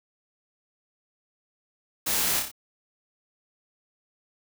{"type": "noise with echo", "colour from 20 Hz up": "white", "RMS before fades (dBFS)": -27, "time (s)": [2.06, 2.4], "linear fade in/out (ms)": 10, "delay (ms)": 29, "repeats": 4, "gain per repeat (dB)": -4, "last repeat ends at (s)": 2.516, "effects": []}